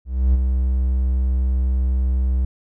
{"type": "tone with ADSR envelope", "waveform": "triangle", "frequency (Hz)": 64, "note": "C2", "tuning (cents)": -38, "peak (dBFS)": -9, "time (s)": [0.05, 2.45], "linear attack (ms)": 290, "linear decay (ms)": 25, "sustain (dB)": -5, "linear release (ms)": 4, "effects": []}